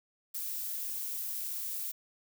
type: noise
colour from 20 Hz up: violet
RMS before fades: -37 dBFS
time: 0.34-1.92 s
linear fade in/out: 10 ms
effects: none